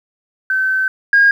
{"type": "tone pair in turn", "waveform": "sine", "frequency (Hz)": [1536, 1627.3], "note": ["G6", "G#6"], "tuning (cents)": [-36, -36], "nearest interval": "minor second", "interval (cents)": 100, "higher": "second", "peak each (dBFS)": [-13, -6], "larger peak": "second", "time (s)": [[0.5, 0.88], [1.13, 1.31]], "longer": "first", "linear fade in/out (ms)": 2, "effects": ["tanh soft clip ceiling -3 dBFS", "8-bit"]}